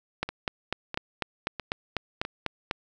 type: two click trains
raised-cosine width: 0.3 ms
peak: -11 / -17 dBFS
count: 11 / 4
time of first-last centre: 0.23-2.711 / 0.29-2.251 s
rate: 4.03 / 1.53 Hz
effects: none